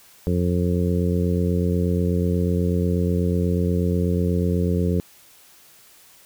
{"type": "harmonic tone", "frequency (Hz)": 88.2, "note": "F2", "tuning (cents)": 18, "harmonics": [1, 2, 3, 4, 5, 6], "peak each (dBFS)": [-22, -22, -29, -30, -27, -34], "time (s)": [0.27, 5], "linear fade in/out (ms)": 0, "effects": ["white hiss -51 dBFS RMS until 6.25 s"]}